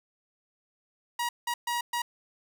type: tone bursts at uneven times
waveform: sawtooth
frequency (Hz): 955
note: A#5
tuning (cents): +42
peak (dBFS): -24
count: 4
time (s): 1.19-1.29 / 1.47-1.54 / 1.67-1.81 / 1.93-2.02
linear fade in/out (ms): 5
effects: none